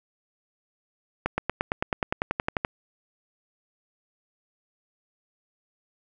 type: accelerating click train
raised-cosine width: 0.5 ms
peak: -9 dBFS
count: 15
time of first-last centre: 1.26-2.649 s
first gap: 120 ms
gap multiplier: 0.97
effects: none